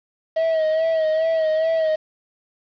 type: tone with vibrato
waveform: triangle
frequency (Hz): 639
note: D#5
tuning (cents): +46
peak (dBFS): -15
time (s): 0.36-1.96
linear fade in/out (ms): 10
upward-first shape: sine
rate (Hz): 2.4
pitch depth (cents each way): 41
effects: resampled to 11025 Hz + 7-bit